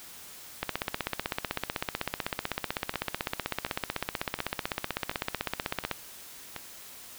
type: two click trains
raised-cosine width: 0.3 ms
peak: -12 / -19 dBFS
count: 85 / 6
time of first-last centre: 0.63-5.913 / 2.94-6.563 s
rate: 15.9 / 1.38 Hz
effects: white hiss -47 dBFS RMS until 7.18 s